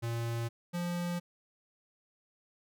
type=tone pair in turn; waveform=square; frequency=116.54 / 174.61 Hz; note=A#2 / F3; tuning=0 / 0 cents; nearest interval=perfect fifth; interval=700 cents; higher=second; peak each=-33 / -33 dBFS; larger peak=neither; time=0.02-0.49 / 0.73-1.2 s; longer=neither; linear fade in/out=20 ms; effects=none